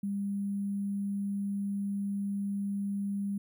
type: tone with sample-and-hold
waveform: sine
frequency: 200 Hz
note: G3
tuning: 35 cents sharp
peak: -30 dBFS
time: 0.03-3.38 s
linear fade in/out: 5 ms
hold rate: 11025 Hz
effects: none